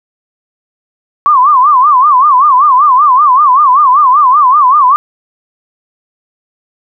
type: tone with vibrato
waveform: sine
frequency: 1100 Hz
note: C#6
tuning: 14 cents flat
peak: -3 dBFS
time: 1.26-4.96 s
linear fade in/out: 0 ms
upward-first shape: sine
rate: 5.2 Hz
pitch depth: 180 cents each way
effects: none